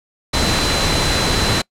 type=tone in noise; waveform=sine; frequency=4040 Hz; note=B7; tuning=39 cents sharp; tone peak=-22 dBFS; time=0.33-1.62 s; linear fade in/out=10 ms; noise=pink; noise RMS=-17 dBFS; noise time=0.33-1.62 s; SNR=-8 dB; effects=noise-tail reverb RT60 0.1 s tail -25 dB re dry + low-pass 8000 Hz 12 dB/octave